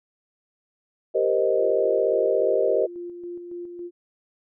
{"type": "chord", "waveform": "sine", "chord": "C minor seventh", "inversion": "second", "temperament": "equal", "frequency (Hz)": [392, 466.2, 523.3, 622.3], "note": ["G4", "Bb4", "C5", "Eb5"], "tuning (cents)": [0, 0, 0, 0], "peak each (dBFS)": -24, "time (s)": [1.14, 2.87], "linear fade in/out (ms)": 20}
{"type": "tone with tremolo", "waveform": "sine", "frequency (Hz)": 349.2, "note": "F4", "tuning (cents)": 0, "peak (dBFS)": -31, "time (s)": [1.57, 3.91], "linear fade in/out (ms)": 50, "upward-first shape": "square", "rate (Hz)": 3.6, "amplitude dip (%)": 40}
{"effects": []}